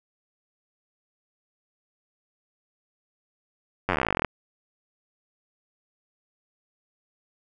slowing click train, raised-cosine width 0.5 ms, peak -8 dBFS, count 22, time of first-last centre 3.89-4.247 s, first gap 10 ms, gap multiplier 1.05, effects none

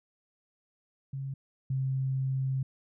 sine tone pair in turn, 135.9 / 132.87 Hz, C#3 / C3, -34 / +27 cents, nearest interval unison, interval 39 cents, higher first, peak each -33 / -27 dBFS, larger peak second, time 1.13-1.34 / 1.7-2.63 s, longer second, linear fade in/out 5 ms, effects none

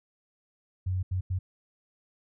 sine tone bursts at uneven times, 92.5 Hz, F#2, in tune, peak -26 dBFS, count 3, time 0.86-1.03 / 1.11-1.21 / 1.3-1.39 s, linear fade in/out 10 ms, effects none

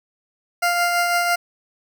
20% pulse tone with tremolo, 698.5 Hz, F5, in tune, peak -11 dBFS, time 0.62-1.36 s, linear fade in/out 10 ms, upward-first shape triangle, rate 6 Hz, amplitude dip 35%, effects none

